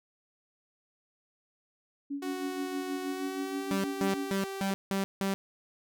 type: tone with tremolo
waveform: sine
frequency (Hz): 282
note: C#4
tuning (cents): +30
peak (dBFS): -31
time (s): 2.1-4.31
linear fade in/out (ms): 10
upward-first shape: sine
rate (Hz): 6.3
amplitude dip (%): 70
type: tone with pitch glide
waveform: sawtooth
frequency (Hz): 370 to 389.1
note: F#4 to G4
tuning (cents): 0 to -13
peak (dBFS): -32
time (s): 2.22-4.71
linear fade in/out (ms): 5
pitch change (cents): +87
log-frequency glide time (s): 3.05-3.68
type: tone bursts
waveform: sawtooth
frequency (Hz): 194.9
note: G3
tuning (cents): -10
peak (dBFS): -24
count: 6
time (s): 3.71-5.34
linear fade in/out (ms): 0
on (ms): 130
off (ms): 170
effects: none